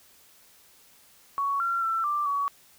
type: tone with pitch steps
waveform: sine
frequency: 1117 / 1371 / 1339 / 1179 / 1129 Hz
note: C#6 / F6 / E6 / D6 / C#6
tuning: +13 / -32 / +27 / +6 / +31 cents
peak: -24 dBFS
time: 1.38-2.48 s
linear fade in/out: 0 ms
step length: 220 ms
effects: white hiss -57 dBFS RMS until 2.78 s